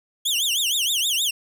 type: tone with vibrato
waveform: sawtooth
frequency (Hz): 3201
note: G7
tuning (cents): +36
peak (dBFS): -17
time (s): 0.25-1.31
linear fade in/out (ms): 10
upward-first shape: triangle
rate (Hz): 6.4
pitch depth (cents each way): 300
effects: none